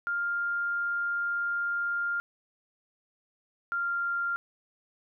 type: tone pair in turn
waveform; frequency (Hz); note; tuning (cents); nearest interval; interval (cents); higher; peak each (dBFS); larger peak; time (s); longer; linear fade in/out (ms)
sine; 1401 / 1392.1; F6 / F6; +5 / -6; unison; 11; first; -27; neither; 0.07-2.2 / 3.72-4.36; first; 0
effects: none